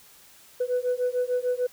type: beating tone pair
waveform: sine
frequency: 493.4 / 500.1 Hz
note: B4 / B4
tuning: -2 / +22 cents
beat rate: 6.7 Hz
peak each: -25 dBFS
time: 0.6-1.67 s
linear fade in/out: 10 ms
effects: tanh soft clip ceiling -19 dBFS + white hiss -53 dBFS RMS until 1.72 s